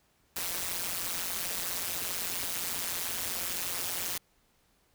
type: noise with amplitude modulation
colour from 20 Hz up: white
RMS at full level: -30 dBFS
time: 0.36-4.18 s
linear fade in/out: 5 ms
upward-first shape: sine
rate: 177 Hz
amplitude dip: 100%
effects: pink hiss -69 dBFS RMS until 4.94 s